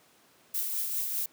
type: noise with tremolo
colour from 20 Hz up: violet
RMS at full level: -30 dBFS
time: 0.54-1.26 s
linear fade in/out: 5 ms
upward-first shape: triangle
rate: 5 Hz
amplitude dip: 40%
effects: pink hiss -61 dBFS RMS until 1.32 s + high-pass 200 Hz 12 dB/octave